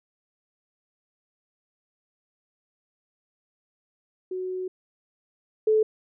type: tone pair in turn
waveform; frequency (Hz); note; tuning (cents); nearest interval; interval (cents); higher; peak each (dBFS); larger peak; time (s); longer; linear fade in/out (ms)
sine; 370 / 433.8; F#4 / A4; 0 / -25; minor third; 275; second; -28 / -17; second; 4.31-4.68 / 5.67-5.83; first; 5
effects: none